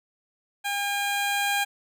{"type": "tone with level ramp", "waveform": "15% pulse", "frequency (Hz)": 807, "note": "G#5", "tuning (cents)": -50, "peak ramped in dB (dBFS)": [-20, -16], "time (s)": [0.64, 1.65], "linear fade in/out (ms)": 20, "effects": []}